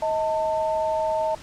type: tone pair together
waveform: sine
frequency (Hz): 632 / 893.8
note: D#5 / A5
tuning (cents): +27 / +27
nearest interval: tritone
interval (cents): 600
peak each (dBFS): -23 / -25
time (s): 0.02-1.35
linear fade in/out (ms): 5
effects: pink hiss -44 dBFS RMS until 1.42 s + low-pass 8000 Hz 12 dB/octave